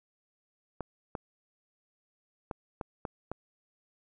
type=clicks; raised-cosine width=1 ms; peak=-21 dBFS; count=6; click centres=0.807 / 1.152 / 2.512 / 2.812 / 3.052 / 3.316 s; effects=none